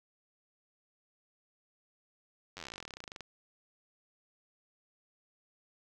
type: slowing click train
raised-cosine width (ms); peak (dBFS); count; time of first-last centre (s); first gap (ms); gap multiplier
0.2; -26; 28; 2.57-3.207; 10; 1.06
effects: none